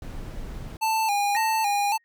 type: noise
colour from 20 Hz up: brown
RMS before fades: -35 dBFS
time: 0.02-0.77 s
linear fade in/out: 2 ms
type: tone with vibrato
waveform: square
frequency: 848 Hz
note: G#5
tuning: 36 cents sharp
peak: -22 dBFS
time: 0.81-1.98 s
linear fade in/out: 20 ms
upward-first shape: square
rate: 1.8 Hz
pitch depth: 72 cents each way
type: tone with exponential decay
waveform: sine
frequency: 1864.7 Hz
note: A#6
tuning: in tune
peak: -26 dBFS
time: 1.35-2.04 s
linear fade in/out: 0 ms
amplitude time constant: 150 ms
effects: none